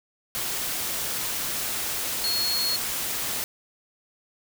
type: tone in noise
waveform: sine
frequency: 4317 Hz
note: C#8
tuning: 47 cents flat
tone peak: -24 dBFS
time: 2.24-2.76 s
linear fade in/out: 0 ms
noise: white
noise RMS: -29 dBFS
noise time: 0.35-3.44 s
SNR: +2 dB
effects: none